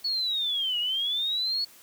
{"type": "linear two-way sweep", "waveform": "sine", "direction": "down then up", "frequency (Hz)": [4426, 2851, 4426], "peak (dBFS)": -25, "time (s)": [0.04, 1.65], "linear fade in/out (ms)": 10, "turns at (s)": 0.79, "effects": ["white hiss -53 dBFS RMS until 1.82 s", "high-pass 80 Hz 12 dB/octave"]}